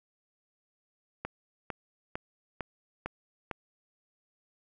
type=click train; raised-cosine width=0.5 ms; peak=-19 dBFS; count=6; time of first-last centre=1.25-3.512 s; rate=2.21 Hz; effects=none